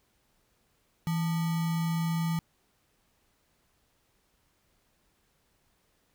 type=tone with sample-and-hold; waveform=sine; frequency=164.81 Hz; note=E3; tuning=in tune; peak=-26 dBFS; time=1.07-2.39 s; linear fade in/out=0 ms; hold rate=1050 Hz; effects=pink hiss -71 dBFS RMS until 6.14 s